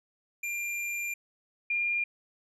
square / sine tone pair in turn, 2388 / 2406 Hz, D7 / D7, +28 / +41 cents, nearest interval unison, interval 13 cents, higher second, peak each -32 / -26 dBFS, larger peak second, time 0.43-1.14 / 1.7-2.04 s, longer first, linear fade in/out 5 ms, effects resampled to 32000 Hz

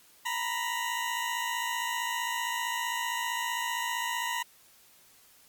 20% pulse tone pair together, 932.3 / 987.7 Hz, A#5 / B5, 0 / 0 cents, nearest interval minor second, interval 100 cents, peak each -28 dBFS, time 0.25-4.43 s, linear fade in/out 10 ms, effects white hiss -59 dBFS RMS until 5.48 s + Opus 48 kbps

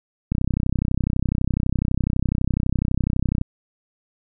click train, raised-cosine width 5 ms, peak -8 dBFS, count 100, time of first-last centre 0.32-3.414 s, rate 32 Hz, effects none

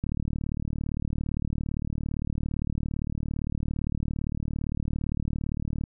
click train, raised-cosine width 5 ms, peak -17 dBFS, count 219, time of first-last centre 0.04-5.838 s, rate 37.6 Hz, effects none

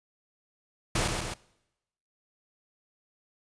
pink noise with echo, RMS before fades -27 dBFS, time 0.95-1.08 s, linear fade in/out 5 ms, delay 130 ms, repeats 2, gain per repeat -4 dB, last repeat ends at 1.34 s, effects noise-tail reverb RT60 0.9 s tail -22 dB re dry + resampled to 22050 Hz

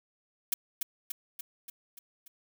blue noise with echo, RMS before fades -27 dBFS, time 0.52-0.54 s, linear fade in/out 5 ms, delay 290 ms, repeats 6, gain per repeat -4 dB, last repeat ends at 2.28 s, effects none

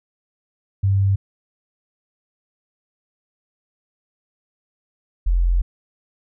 sine tone pair in turn, 98 / 43.65 Hz, G2 / F1, 0 / 0 cents, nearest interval octave + major second, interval 1400 cents, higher first, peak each -14 dBFS, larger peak neither, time 0.83-1.16 / 5.26-5.62 s, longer second, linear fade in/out 10 ms, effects none

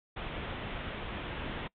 pink low-pass noise, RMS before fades -39 dBFS, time 0.16-1.68 s, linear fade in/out 10 ms, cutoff 3600 Hz, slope 96 dB/octave, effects noise-tail reverb RT60 0.1 s tail -24 dB re dry

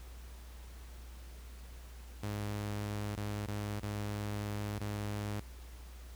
sawtooth tone with dropouts, 103.83 Hz, G#2, in tune, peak -32 dBFS, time 2.23-5.4 s, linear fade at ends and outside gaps 5 ms, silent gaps 3.154-3.172 / 3.461-3.479 / 3.798-3.83 / 4.788-4.805 s, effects added 60 Hz sine -47 dBFS peak until 6.15 s + pink hiss -58 dBFS RMS until 6.15 s

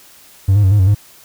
triangle tone with pitch steps, 96.6 / 103.3 / 94.7 / 103.9 / 93.6 / 102.7 Hz, G2 / G#2 / F#2 / G#2 / F#2 / G#2, -25 / -9 / +41 / +1 / +20 / -19 cents, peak -5 dBFS, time 0.48-0.948 s, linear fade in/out 10 ms, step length 78 ms, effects tanh soft clip ceiling -2 dBFS + white hiss -44 dBFS RMS until 1.24 s

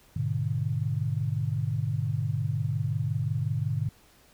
sine chord, G# diminished, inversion none, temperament equal with one note detuned, 103.83 / 123.47 / 149.14 Hz, G#2 / B2 / D3, 0 / 0 / +27 cents, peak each -30 dBFS, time 0.16-3.89 s, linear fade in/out 5 ms, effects pink hiss -59 dBFS RMS until 4.33 s

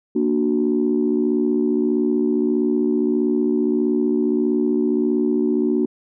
sine chord, Bb augmented, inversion none, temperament equal with one note detuned, 233.1 / 294.7 / 370 Hz, Bb3 / D4 / F#4, 0 / +6 / 0 cents, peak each -20 dBFS, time 0.15-5.86 s, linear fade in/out 10 ms, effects tanh soft clip ceiling -8 dBFS

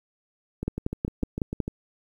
two click trains, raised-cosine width 3 ms, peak -17 / -12 dBFS, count 8 / 6, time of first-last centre 0.63-1.679 / 0.68-1.603 s, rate 6.67 / 5.42 Hz, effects 9-bit

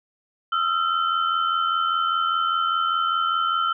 sine tone cluster, 1276 / 1361 / 3065 Hz, D#6 / F6 / G7, +43 / -45 / -40 cents, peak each -26 / -21 / -30 dBFS, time 0.52-3.73 s, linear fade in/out 5 ms, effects none

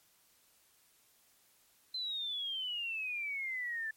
sine exponential sweep, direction down, 4100 to 1744 Hz, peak -35 dBFS, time 1.94-3.91 s, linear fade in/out 5 ms, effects white hiss -68 dBFS RMS until 3.96 s + MP3 64 kbps

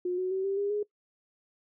sine tone with pitch steps, 359 / 369.7 / 380.8 / 392.2 / 403.9 / 416 Hz, F4 / F#4 / F#4 / G4 / G#4 / G#4, +48 / -1 / +50 / +1 / -48 / +3 cents, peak -27 dBFS, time 0.05-0.83 s, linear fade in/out 5 ms, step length 130 ms, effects noise-tail reverb RT60 0.1 s tail -21 dB re dry

